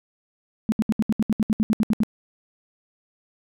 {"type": "tone bursts", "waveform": "sine", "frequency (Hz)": 217.4, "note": "A3", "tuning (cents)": -21, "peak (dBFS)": -16, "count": 14, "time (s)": [0.69, 2.034], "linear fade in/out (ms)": 0, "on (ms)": 31, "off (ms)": 70, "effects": []}